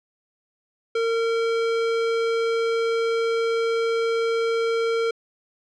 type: tone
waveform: square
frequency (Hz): 457.7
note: A#4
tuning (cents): -32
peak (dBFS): -21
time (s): 0.95-5.11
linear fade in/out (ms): 5
effects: low-pass 4000 Hz 12 dB/octave